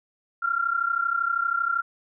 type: tone pair together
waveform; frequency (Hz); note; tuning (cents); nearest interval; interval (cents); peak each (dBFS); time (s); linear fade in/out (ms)
sine; 1364.2 / 1396.9; F6 / F6; -41 / 0; unison; 41; -25; 0.42-1.82; 10
effects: none